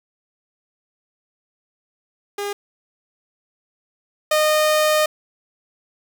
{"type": "tone pair in turn", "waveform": "sawtooth", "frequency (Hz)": [406.3, 613.7], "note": ["G#4", "D#5"], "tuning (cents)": [-38, -24], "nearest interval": "perfect fifth", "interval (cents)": 714, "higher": "second", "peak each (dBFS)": [-20, -11], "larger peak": "second", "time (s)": [[2.38, 2.53], [4.31, 5.06]], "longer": "second", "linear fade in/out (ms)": 5, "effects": ["7-bit"]}